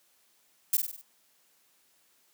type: noise with echo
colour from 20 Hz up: violet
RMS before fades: -24 dBFS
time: 0.73-0.77 s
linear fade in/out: 5 ms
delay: 49 ms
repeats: 5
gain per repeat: -5 dB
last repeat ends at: 1.015 s
effects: white hiss -67 dBFS RMS until 2.33 s + high-pass 150 Hz 12 dB/octave